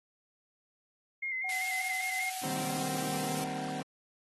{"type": "tone with vibrato", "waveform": "sine", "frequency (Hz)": 2093, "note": "C7", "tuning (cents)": 0, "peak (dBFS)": -32, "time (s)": [1.22, 2.3], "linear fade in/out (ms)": 10, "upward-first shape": "square", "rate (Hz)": 5.1, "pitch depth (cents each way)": 35}
{"type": "tone", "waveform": "sine", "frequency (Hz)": 750, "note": "F#5", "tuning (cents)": 23, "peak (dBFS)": -39, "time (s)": [1.44, 3.81], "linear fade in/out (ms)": 5}
{"type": "high-pass noise", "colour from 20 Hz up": "white", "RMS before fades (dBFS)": -40, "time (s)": [1.49, 3.44], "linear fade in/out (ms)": 2, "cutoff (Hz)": 1600, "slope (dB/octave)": 24}
{"type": "chord", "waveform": "sawtooth", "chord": "C minor seventh", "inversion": "first", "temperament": "equal", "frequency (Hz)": [155.56, 196, 233.1, 261.6], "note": ["Eb3", "G3", "Bb3", "C4"], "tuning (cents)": [0, 0, 0, 0], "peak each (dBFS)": [-37, -39, -41, -35], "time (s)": [2.43, 3.83], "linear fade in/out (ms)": 10}
{"effects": ["AAC 32 kbps"]}